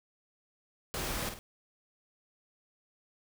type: noise with echo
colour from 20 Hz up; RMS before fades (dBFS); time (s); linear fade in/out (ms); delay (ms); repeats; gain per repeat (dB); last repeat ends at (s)
pink; -36; 0.94-1.29; 0; 50; 2; -7; 1.39
effects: none